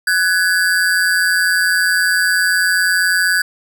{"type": "ring-modulated tone", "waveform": "square", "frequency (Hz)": 1584, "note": "G6", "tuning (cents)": 18, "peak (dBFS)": -10, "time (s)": [0.07, 3.42], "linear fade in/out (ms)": 5, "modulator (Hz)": 90.1, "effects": []}